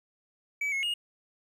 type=tone with pitch steps; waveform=triangle; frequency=2288 / 2175 / 2858 Hz; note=D7 / C#7 / F7; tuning=-46 / -33 / +39 cents; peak=-26 dBFS; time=0.61-0.94 s; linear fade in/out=5 ms; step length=110 ms; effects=none